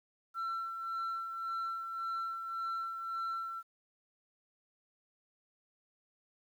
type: tone with tremolo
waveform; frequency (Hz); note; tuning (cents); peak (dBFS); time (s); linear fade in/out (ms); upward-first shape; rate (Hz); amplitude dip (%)
sine; 1347; E6; +37; -31; 0.34-3.63; 50; sine; 1.8; 55
effects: tanh soft clip ceiling -33 dBFS + 11-bit